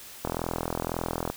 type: click train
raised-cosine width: 1 ms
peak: -14 dBFS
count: 45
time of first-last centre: 0.25-1.3 s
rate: 41.9 Hz
effects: white hiss -45 dBFS RMS until 1.36 s